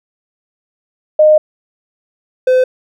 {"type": "tone pair in turn", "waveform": ["sine", "triangle"], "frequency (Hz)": [614, 511.4], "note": ["D#5", "C5"], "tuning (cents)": [-23, -40], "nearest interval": "minor third", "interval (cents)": 317, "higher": "first", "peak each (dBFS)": [-4, -5], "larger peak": "first", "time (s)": [[1.19, 1.38], [2.47, 2.64]], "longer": "first", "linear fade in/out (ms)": 5, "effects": []}